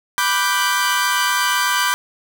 sawtooth chord, G major seventh, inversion first, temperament equal, 987.8 / 1174.7 / 1480 / 1568 Hz, B5 / D6 / F#6 / G6, 0 / 0 / 0 / 0 cents, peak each -17 / -18 / -22 / -17 dBFS, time 0.18-1.94 s, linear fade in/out 0 ms, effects none

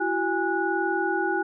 sine tone cluster, 336.4 / 377 / 821 / 1466 Hz, E4 / F#4 / G#5 / F#6, +35 / +32 / -20 / -16 cents, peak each -28 dBFS, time 0-1.43 s, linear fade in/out 10 ms, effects none

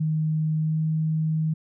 sine tone with pitch glide, 156.2 to 157.65 Hz, D#3 to D#3, +7 to +23 cents, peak -21 dBFS, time 0-1.54 s, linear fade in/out 10 ms, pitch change +16 cents, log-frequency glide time 0.58-0.8 s, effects none

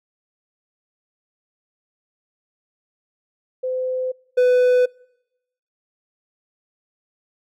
sine / triangle tone pair in turn, 512 / 498.9 Hz, C5 / B4, -38 / +17 cents, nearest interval unison, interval 45 cents, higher first, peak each -21 / -10 dBFS, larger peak second, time 3.63-4.12 / 4.37-4.86 s, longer neither, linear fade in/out 10 ms, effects noise-tail reverb RT60 0.9 s tail -26 dB re dry

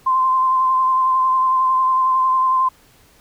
sine tone with vibrato, 1040 Hz, C6, 11 cents flat, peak -13 dBFS, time 0.06-2.69 s, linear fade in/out 10 ms, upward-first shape sine, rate 11 Hz, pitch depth 20 cents each way, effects pink hiss -52 dBFS RMS until 3.2 s

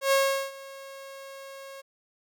sawtooth tone with ADSR envelope, 545 Hz, C#5, 29 cents flat, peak -15 dBFS, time 0.01-1.82 s, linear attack 110 ms, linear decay 390 ms, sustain -22 dB, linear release 19 ms, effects none

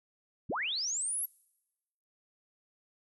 sine linear sweep, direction up, 56.8 to 11700 Hz, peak -31 dBFS, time 0.49-1.26 s, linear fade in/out 10 ms, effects noise-tail reverb RT60 1.0 s tail -26 dB re dry

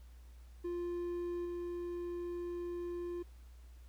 triangle tone with level steps, 349.2 Hz, F4, in tune, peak -34 / -36 dBFS, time 0.64-3.23 s, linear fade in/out 10 ms, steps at 1.45 s, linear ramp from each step 5 ms, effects added 60 Hz sine -52 dBFS peak until 3.88 s + pink hiss -69 dBFS RMS until 3.88 s

